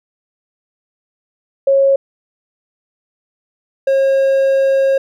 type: tone pair in turn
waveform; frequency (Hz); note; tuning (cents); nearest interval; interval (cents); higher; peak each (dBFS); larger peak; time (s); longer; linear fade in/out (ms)
sine / triangle; 547 / 540.7; C#5 / C#5; -23 / -43; unison; 20; first; -8; neither; 1.67-1.96 / 3.87-4.98; second; 5
effects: none